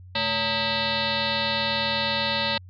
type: tone with frequency modulation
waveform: sine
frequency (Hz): 2306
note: D7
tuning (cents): -32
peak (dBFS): -22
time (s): 0.15-2.58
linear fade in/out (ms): 5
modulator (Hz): 348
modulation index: 5.8
effects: added 91 Hz sine -42 dBFS peak until 2.69 s